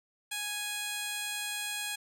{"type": "tone with band-pass filter", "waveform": "15% pulse", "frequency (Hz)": 830.6, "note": "G#5", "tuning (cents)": 0, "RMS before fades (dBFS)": -36, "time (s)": [0.31, 1.96], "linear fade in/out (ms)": 10, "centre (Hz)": 7600, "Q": 0.55, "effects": []}